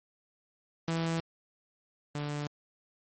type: tone pair in turn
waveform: sawtooth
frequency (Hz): 164.81 / 146.83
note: E3 / D3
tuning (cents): 0 / 0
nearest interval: major second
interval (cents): 200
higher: first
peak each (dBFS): -25 / -29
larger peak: first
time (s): 0.88-1.2 / 2.15-2.47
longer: neither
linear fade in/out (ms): 2
effects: MP3 32 kbps